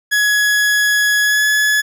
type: tone with pitch glide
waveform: 40% pulse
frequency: 1681 to 1702.5 Hz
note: G#6 to G#6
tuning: +20 to +42 cents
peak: -11 dBFS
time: 0.11-1.82 s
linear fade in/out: 20 ms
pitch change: +22 cents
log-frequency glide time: 1.22-1.44 s
effects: none